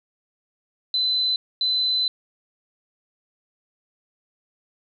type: tone bursts at uneven times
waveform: sine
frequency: 4028 Hz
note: B7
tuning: 33 cents sharp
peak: -19 dBFS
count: 2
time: 0.94-1.36 / 1.61-2.08 s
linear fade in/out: 2 ms
effects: 10-bit